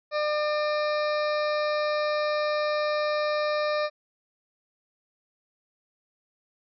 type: harmonic tone with a mistuned harmonic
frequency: 600 Hz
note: D5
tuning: 37 cents sharp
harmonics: 1 / 2 / 3 / 4 / 6 / 7 / 8 / 9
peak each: -25 / -31 / -35 / -37 / -41 / -42 / -43 / -44 dBFS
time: 0.11-3.9 s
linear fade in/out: 50 ms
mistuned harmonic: 6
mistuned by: +96 cents
effects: none